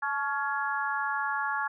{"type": "harmonic tone with a mistuned harmonic", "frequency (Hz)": 279.3, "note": "C#4", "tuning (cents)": 13, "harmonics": [3, 4, 5, 6], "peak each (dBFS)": [-33, -33, -33, -33], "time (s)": [0.02, 1.68], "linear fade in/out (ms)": 10, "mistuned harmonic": 3, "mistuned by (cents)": 49, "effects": []}